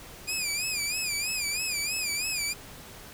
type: tone with vibrato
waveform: 15% pulse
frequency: 2438 Hz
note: D#7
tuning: 36 cents flat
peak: -21 dBFS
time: 0.27-2.54 s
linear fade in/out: 20 ms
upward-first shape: sine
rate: 3.1 Hz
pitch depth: 110 cents each way
effects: pink hiss -46 dBFS RMS until 3.13 s